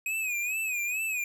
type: tone with vibrato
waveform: square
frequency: 2509 Hz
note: D#7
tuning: 14 cents sharp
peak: -29 dBFS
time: 0.06-1.24 s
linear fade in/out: 2 ms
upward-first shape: sine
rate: 2.3 Hz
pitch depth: 98 cents each way
effects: none